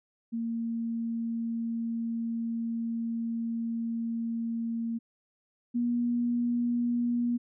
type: tone pair in turn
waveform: sine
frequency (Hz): 230 / 239.7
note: A#3 / A#3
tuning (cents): -23 / +48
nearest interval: minor second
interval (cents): 71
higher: second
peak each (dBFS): -29 / -25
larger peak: second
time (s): 0.32-4.99 / 5.74-7.38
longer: first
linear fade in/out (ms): 20
effects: none